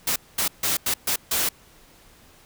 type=noise bursts at uneven times; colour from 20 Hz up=white; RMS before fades=-23 dBFS; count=6; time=0.07-0.16 / 0.38-0.48 / 0.63-0.77 / 0.86-0.94 / 1.07-1.16 / 1.31-1.49 s; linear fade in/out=5 ms; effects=pink hiss -53 dBFS RMS until 2.45 s